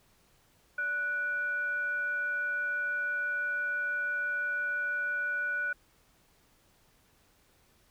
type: tone with frequency modulation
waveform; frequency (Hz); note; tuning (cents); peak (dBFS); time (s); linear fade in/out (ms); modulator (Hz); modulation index
sine; 1474; F#6; -7; -29; 0.78-5.73; 5; 894; 0.24
effects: pink hiss -66 dBFS RMS until 7.9 s